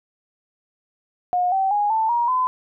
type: tone with pitch steps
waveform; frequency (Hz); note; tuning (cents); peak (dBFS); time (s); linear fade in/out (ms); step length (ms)
sine; 719 / 770.6 / 825.9 / 885.2 / 948.7 / 1016.8; F#5 / G5 / G#5 / A5 / A#5 / C6; -50 / -30 / -10 / +10 / +30 / -50; -17; 1.33-2.47; 0; 190
effects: none